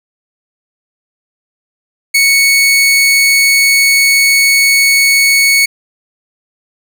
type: tone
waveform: sawtooth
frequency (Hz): 2217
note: C#7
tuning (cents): 0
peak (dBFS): -3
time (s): 2.14-5.66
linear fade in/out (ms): 10
effects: none